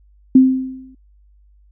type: tone with exponential decay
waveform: sine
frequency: 260.7 Hz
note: C4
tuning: 6 cents flat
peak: -3 dBFS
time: 0.35-0.95 s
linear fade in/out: 5 ms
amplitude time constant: 130 ms
effects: added 50 Hz sine -48 dBFS peak until 1.71 s